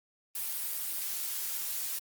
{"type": "noise", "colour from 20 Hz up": "blue", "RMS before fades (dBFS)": -35, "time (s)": [0.35, 1.99], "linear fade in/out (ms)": 5, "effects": ["Opus 32 kbps"]}